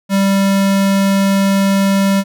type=tone; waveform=square; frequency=196 Hz; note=G3; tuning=in tune; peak=-11 dBFS; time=0.09-2.24 s; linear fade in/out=50 ms; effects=none